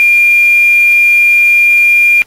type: tone with quantisation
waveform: sine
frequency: 2400 Hz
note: D7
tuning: 37 cents sharp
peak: -4 dBFS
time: 0-2.22 s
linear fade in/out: 0 ms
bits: 4
effects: pink hiss -48 dBFS RMS until 2.26 s + AAC 48 kbps